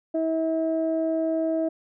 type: tone pair together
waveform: sine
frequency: 322.7 / 645.4 Hz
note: E4 / E5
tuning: -37 / -37 cents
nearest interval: octave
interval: 1200 cents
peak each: -24 dBFS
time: 0.14-1.69 s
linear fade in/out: 10 ms
effects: tanh soft clip ceiling -15 dBFS